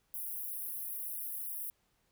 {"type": "high-pass noise", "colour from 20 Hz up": "white", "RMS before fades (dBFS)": -40, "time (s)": [0.14, 1.7], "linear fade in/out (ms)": 0, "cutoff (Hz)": 10000, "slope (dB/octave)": 96, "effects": ["pink hiss -75 dBFS RMS until 2.11 s"]}